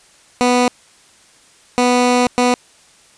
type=tone bursts at uneven times; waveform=15% pulse; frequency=246.9 Hz; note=B3; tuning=in tune; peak=-5 dBFS; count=3; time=0.41-0.68 / 1.78-2.27 / 2.38-2.54 s; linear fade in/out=0 ms; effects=white hiss -49 dBFS RMS until 3.17 s + resampled to 22050 Hz